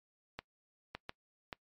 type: clicks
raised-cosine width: 0.3 ms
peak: -24 dBFS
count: 4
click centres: 0.39 / 0.95 / 1.094 / 1.528 s
effects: noise-tail reverb RT60 0.1 s tail -23 dB re dry + MP3 64 kbps